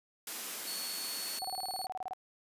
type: high-pass noise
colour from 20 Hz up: white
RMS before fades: -40 dBFS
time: 0.27-1.39 s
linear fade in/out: 2 ms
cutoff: 180 Hz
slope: 48 dB/octave
type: tone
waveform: sawtooth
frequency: 4406 Hz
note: C#8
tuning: 11 cents flat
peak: -36 dBFS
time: 0.67-1.86 s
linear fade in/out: 2 ms
type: tone bursts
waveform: sine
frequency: 751 Hz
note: F#5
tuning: 26 cents sharp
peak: -35 dBFS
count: 14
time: 1.42-2.134 s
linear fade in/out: 0 ms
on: 25 ms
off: 28 ms
effects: resampled to 32000 Hz